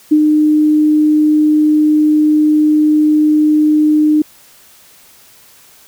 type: tone with ADSR envelope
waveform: sine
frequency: 304.2 Hz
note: D#4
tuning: 39 cents flat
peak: -4 dBFS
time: 0.11-4.22 s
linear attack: 12 ms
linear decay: 66 ms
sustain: -3 dB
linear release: 4 ms
effects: white hiss -44 dBFS RMS until 5.87 s